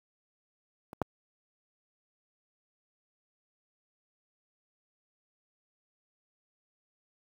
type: clicks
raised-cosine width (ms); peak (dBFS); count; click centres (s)
1; -28 / -13; 2; 0.931 / 1.017
effects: high-pass 80 Hz 12 dB/octave + 8-bit